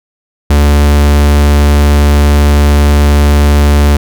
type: tone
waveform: 45% pulse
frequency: 72.7 Hz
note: D2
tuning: 17 cents flat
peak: -4 dBFS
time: 0.5-3.97 s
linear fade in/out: 5 ms
effects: none